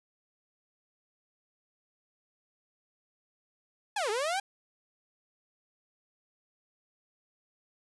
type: linear two-way sweep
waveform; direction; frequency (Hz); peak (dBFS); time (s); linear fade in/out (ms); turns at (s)
sawtooth; down then up; 880 to 398.5 to 813; -25; 3.96-4.4; 5; 4.1
effects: resampled to 24000 Hz + 11-bit